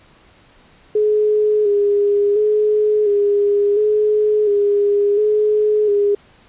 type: tone with vibrato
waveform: sine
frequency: 415.7 Hz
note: G#4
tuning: 2 cents sharp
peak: -12 dBFS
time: 0.95-6.15 s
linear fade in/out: 5 ms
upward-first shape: square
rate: 0.71 Hz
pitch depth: 33 cents each way
effects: pink hiss -50 dBFS RMS until 6.48 s + resampled to 8000 Hz